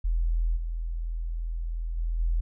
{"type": "tone with level steps", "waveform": "sine", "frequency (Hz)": 41.45, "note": "E1", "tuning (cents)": 10, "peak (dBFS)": [-22, -28, -25, -22], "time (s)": [0.04, 2.41], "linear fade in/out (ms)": 10, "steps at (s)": [0.56, 1.97, 2.19], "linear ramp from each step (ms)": 10, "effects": []}